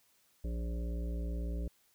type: harmonic tone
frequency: 58.27 Hz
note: A#1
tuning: in tune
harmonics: 1 / 3 / 5 / 7 / 9 / 10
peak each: -34 / -44 / -48 / -51 / -53 / -54 dBFS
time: 0.44-1.68 s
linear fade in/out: 5 ms
effects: white hiss -70 dBFS RMS until 1.94 s